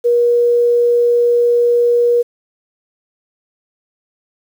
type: tone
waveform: sine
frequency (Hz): 478.2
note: A#4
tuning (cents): +44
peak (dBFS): -9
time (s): 0.04-2.23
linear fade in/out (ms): 20
effects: 7-bit